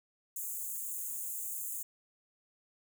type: high-pass noise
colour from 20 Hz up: white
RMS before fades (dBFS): -39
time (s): 0.36-1.83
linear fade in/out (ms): 5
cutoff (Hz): 6600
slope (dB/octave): 96
effects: none